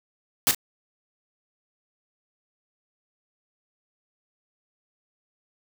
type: noise with echo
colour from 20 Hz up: white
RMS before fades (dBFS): -19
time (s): 0.47-0.51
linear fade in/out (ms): 0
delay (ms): 37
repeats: 1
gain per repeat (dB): -11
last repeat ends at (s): 0.547
effects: none